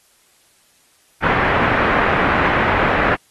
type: low-pass noise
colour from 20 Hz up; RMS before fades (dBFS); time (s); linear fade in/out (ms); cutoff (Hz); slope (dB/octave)
white; -17; 1.22-3.16; 20; 1900; 24
effects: white hiss -56 dBFS RMS until 3.3 s + AAC 32 kbps